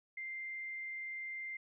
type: tone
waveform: sine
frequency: 2093 Hz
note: C7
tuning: in tune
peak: -40 dBFS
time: 0.17-1.57 s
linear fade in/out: 5 ms
effects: none